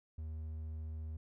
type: tone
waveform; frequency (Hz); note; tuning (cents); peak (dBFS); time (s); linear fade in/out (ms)
triangle; 78.6; D#2; +18; -38; 0.18-1.17; 5
effects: none